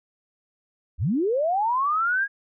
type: linear sweep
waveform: sine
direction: up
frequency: 51.91 to 1661.2 Hz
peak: -20 dBFS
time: 0.98-2.28 s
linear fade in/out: 50 ms
effects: none